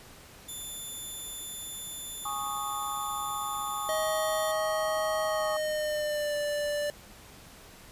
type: tone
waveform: 5% pulse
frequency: 3520 Hz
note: A7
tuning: in tune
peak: -29 dBFS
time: 0.48-4.52 s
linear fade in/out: 10 ms
type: chord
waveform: sine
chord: Ab suspended fourth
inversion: none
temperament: equal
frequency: 830.6 / 1108.7 / 1244.5 Hz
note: Ab5 / Db6 / Eb6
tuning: 0 / 0 / 0 cents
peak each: -36 dBFS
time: 2.25-5.57 s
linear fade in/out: 5 ms
type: tone with pitch glide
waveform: square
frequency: 630 to 587.8 Hz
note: D#5 to D5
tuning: +21 to +1 cents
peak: -29 dBFS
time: 3.89-6.9 s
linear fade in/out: 0 ms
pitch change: -120 cents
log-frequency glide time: 5.25-6.37 s
effects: pink hiss -51 dBFS RMS until 7.91 s + resampled to 32000 Hz